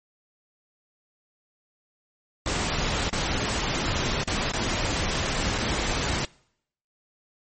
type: noise with dropouts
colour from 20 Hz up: pink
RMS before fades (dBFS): -26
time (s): 2.46-6.25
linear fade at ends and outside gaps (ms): 1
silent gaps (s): 3.095-3.129 / 4.235-4.275 / 4.518-4.535 / 5.581-5.585
effects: noise-tail reverb RT60 0.7 s tail -24 dB re dry + MP3 32 kbps